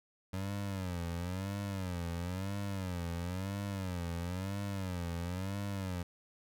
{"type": "tone with vibrato", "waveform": "25% pulse", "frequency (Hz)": 92.5, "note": "F#2", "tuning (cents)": 0, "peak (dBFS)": -32, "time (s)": [0.33, 6.03], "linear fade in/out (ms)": 5, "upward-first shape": "sine", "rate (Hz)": 0.99, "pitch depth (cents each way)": 150, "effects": []}